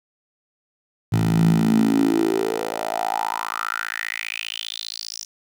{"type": "tone with high-pass filter sweep", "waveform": "10% pulse", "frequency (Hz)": 55, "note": "A1", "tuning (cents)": 0, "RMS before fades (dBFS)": -22, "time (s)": [1.12, 5.25], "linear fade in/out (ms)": 10, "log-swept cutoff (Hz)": [120, 5800], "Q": 6.2, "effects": []}